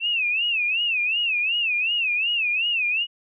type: tone with vibrato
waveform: sine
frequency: 2637 Hz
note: E7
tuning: in tune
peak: -20 dBFS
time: 0-3.07 s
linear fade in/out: 50 ms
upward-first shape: sine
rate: 2.7 Hz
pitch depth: 160 cents each way
effects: none